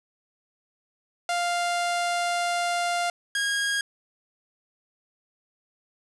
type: tone pair in turn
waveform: sawtooth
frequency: 698.5 / 1634.7 Hz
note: F5 / G#6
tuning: 0 / -28 cents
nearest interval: octave + minor third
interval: 1472 cents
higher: second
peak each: -20 dBFS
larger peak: neither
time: 1.29-3.1 / 3.35-3.81 s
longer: first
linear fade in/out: 2 ms
effects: resampled to 24000 Hz + 8-bit